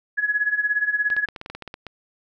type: tone with tremolo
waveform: sine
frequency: 1685 Hz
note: G#6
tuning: 25 cents sharp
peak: -16 dBFS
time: 0.17-1.26 s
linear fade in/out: 20 ms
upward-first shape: sine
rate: 17 Hz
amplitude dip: 80%
type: clicks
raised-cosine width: 0.3 ms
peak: -19 dBFS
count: 12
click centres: 1.102 / 1.166 / 1.287 / 1.362 / 1.414 / 1.461 / 1.5 / 1.55 / 1.623 / 1.677 / 1.741 / 1.867 s
effects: none